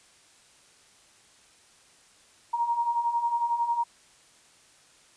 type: beating tone pair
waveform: sine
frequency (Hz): 932.3 / 943.3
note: A#5 / A#5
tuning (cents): 0 / +20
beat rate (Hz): 11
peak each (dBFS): -31 / -25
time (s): 2.53-3.84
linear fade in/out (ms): 10
effects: white hiss -58 dBFS RMS until 5.16 s + resampled to 22050 Hz